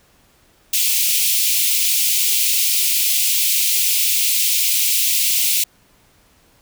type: high-pass noise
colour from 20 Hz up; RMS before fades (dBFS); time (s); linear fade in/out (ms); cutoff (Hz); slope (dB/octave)
white; -17; 0.73-5.64; 5; 2300; 48
effects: pink hiss -55 dBFS RMS until 6.61 s